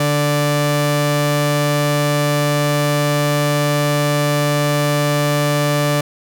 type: tone pair together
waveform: sawtooth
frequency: 146.5 / 293 Hz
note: D3 / D4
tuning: -4 / -4 cents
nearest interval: octave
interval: 1200 cents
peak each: -12 dBFS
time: 0-6.01 s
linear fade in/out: 5 ms
effects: none